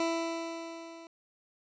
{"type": "tone with level ramp", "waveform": "20% pulse", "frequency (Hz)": 331.5, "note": "E4", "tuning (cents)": 10, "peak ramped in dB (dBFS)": [-22, -42], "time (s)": [0, 1.07], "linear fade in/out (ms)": 2, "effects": ["resampled to 16000 Hz"]}